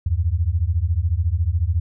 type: beating tone pair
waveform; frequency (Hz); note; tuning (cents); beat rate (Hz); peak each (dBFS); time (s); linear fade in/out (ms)
sine; 77.78 / 91.78; D#2 / F#2; 0 / -14; 14; -20; 0.06-1.8; 5
effects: none